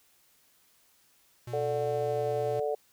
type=tone with pitch glide; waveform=square; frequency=120.7 to 119.52 Hz; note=B2 to A#2; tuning=-39 to +44 cents; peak=-38 dBFS; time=1.47-2.6 s; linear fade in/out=5 ms; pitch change=-17 cents; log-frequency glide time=1.85-2.23 s
type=harmonic tone; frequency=146.83 Hz; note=D3; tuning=in tune; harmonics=3 / 4 / 5; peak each=-30 / -32 / -35 dBFS; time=1.53-2.75 s; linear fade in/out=5 ms
effects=white hiss -65 dBFS RMS until 2.92 s